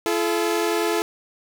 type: tone pair together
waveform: sawtooth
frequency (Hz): 340 / 430.8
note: F4 / A4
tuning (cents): -46 / -37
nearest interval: major third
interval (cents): 409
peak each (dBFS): -19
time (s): 0.06-1.02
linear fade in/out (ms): 0
effects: none